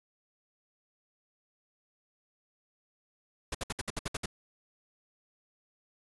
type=noise bursts; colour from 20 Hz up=pink; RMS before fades=-34 dBFS; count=9; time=3.52-4.259 s; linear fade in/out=5 ms; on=27 ms; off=62 ms; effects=resampled to 24000 Hz